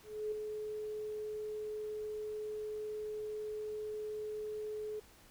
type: tone with ADSR envelope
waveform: sine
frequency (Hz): 426.6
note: G#4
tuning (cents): +46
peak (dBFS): -33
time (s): 0.03-5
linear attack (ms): 290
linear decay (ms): 3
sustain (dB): -5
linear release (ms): 9
effects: pink hiss -61 dBFS RMS until 5.3 s